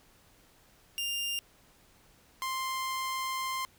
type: tone pair in turn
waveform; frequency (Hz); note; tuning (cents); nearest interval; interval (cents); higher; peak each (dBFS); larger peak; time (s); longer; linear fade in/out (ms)
sawtooth; 2800 / 1048.8; F7 / C6; +4 / +4; octave + perfect fourth; 1700; first; -28; neither; 0.98-1.39 / 2.42-3.65; second; 0
effects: pink hiss -62 dBFS RMS until 3.78 s